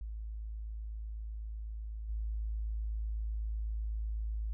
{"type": "tone with level steps", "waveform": "sine", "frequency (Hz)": 54, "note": "A1", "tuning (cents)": -32, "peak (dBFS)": [-38, -33], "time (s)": [0.01, 4.53], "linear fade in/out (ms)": 0, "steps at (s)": 2.08, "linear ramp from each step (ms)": 20, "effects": []}